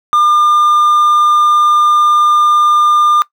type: tone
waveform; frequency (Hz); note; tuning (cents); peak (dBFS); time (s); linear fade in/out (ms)
triangle; 1203; D6; +41; -5; 0.13-3.22; 0
effects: noise-tail reverb RT60 0.1 s tail -19 dB re dry